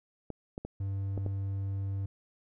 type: clicks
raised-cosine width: 2 ms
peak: -24 dBFS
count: 5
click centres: 0.303 / 0.579 / 0.65 / 1.177 / 1.263 s
type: tone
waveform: triangle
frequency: 97.9 Hz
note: G2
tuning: 2 cents flat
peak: -29 dBFS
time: 0.8-2.06 s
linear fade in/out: 5 ms
effects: none